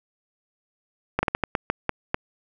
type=slowing click train; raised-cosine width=0.5 ms; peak=-6 dBFS; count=9; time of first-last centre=1.19-2.144 s; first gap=40 ms; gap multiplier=1.3; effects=none